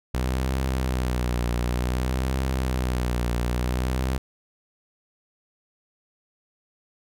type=tone with vibrato; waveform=sawtooth; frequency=62.6 Hz; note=B1; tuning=24 cents sharp; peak=-19 dBFS; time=0.14-4.18 s; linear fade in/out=5 ms; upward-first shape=triangle; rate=0.55 Hz; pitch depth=91 cents each way; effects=none